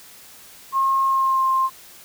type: tone with pitch glide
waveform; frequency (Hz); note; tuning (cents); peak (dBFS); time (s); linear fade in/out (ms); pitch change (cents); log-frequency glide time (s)
sine; 1075 to 1055.9; C6 to C6; +47 to +15; -16; 0.72-1.7; 50; -32; 1.06-1.45
effects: white hiss -45 dBFS RMS until 2.04 s